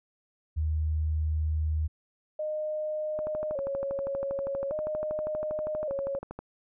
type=tone; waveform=sine; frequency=77.78 Hz; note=D#2; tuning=in tune; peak=-25 dBFS; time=0.56-1.88 s; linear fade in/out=20 ms
type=tone with vibrato; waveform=sine; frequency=582 Hz; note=D5; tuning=16 cents flat; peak=-29 dBFS; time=2.39-6.19 s; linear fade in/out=5 ms; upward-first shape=square; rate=0.43 Hz; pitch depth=91 cents each way
type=click train; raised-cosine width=1 ms; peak=-24 dBFS; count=41; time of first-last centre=3.19-6.39 s; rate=12.5 Hz
effects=none